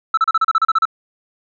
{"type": "tone bursts", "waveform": "sine", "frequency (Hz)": 1318.5, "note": "E6", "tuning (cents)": 0, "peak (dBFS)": -8, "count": 11, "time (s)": [0.14, 0.854], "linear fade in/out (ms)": 5, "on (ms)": 34, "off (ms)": 34, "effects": ["tanh soft clip ceiling -10 dBFS"]}